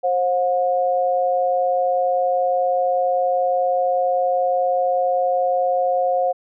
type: tone pair together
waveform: sine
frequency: 532 / 721 Hz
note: C5 / F#5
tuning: +29 / -45 cents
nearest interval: perfect fourth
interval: 526 cents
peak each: -19 dBFS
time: 0.03-6.33 s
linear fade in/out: 20 ms
effects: none